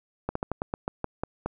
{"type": "slowing click train", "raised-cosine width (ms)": 1, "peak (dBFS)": -14, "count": 10, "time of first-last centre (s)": [0.29, 1.46], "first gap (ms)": 64, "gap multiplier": 1.17, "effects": []}